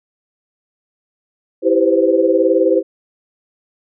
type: chord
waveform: sine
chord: C major seventh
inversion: first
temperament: equal with one note detuned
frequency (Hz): 329.6 / 392 / 504.3 / 523.3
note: E4 / G4 / B4 / C5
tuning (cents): 0 / 0 / +36 / 0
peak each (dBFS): -16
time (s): 1.62-2.83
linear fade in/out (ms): 50
effects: none